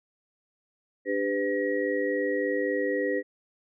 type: tone cluster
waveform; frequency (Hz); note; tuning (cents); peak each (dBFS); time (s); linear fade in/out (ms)
sine; 294.5 / 399.4 / 503 / 1903; D4 / G4 / B4 / A#6; +5 / +32 / +32 / +35; -31 / -30 / -28 / -33; 1.05-3.23; 50
effects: none